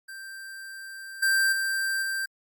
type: tone with level steps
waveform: square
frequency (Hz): 1572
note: G6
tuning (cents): +4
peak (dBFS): -39 / -21 / -26 / -28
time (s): 0.08-2.26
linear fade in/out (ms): 10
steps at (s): 1.22 / 1.52 / 2.02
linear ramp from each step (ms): 10
effects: Opus 48 kbps